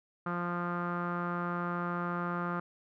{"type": "tone with low-pass filter", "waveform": "sawtooth", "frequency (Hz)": 174.61, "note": "F3", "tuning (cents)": 0, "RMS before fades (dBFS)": -34, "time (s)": [0.26, 2.6], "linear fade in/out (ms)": 5, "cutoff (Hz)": 1300, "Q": 6.3, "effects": []}